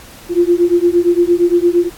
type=beating tone pair; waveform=sine; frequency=344 / 352.7 Hz; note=F4 / F4; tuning=-26 / +17 cents; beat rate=8.7 Hz; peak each=-12 dBFS; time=0.29-1.9 s; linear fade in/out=50 ms; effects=pink hiss -38 dBFS RMS until 1.97 s + AAC 64 kbps